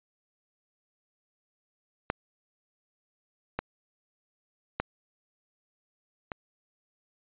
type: clicks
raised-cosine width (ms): 0.5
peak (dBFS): -11 / -14 / -12 / -19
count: 4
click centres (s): 2.101 / 3.59 / 4.8 / 6.318
effects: resampled to 8000 Hz